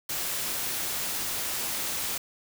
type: noise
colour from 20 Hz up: white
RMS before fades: -31 dBFS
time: 0.09-2.18 s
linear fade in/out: 5 ms
effects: none